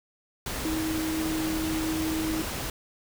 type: tone in noise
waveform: sine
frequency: 317.3 Hz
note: D#4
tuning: 34 cents sharp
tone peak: -27 dBFS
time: 0.65-2.42 s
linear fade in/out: 2 ms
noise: pink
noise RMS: -33 dBFS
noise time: 0.46-2.7 s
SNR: +3 dB
effects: none